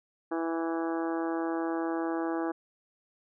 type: harmonic tone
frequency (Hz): 164.9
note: E3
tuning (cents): +1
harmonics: 2 / 3 / 4 / 5 / 6 / 7 / 8 / 9 / 10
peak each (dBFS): -30 / -38 / -39 / -38 / -45 / -42 / -47 / -46 / -47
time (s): 0.31-2.52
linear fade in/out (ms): 10
effects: none